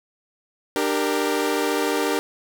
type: chord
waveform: sawtooth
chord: G minor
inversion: second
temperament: equal with one note detuned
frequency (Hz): 298.1 / 392 / 466.2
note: D4 / G4 / Bb4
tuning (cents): +26 / 0 / 0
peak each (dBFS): -21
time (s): 0.76-2.19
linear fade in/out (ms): 0
effects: none